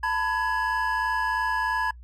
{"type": "tone cluster", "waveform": "triangle", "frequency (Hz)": [893, 996, 1676], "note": ["A5", "B5", "G#6"], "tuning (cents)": [25, 14, 15], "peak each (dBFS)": [-27, -26, -25], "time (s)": [0.03, 1.91], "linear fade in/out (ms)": 5, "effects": ["noise-tail reverb RT60 0.1 s tail -25 dB re dry", "added 60 Hz sine -42 dBFS peak until 2.03 s"]}